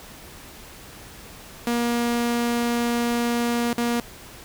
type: tone with dropouts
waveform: sawtooth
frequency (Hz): 237.4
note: A#3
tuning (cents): +32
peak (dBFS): -17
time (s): 1.67-4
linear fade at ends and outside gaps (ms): 2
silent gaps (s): 3.731-3.779
effects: pink hiss -43 dBFS RMS until 4.44 s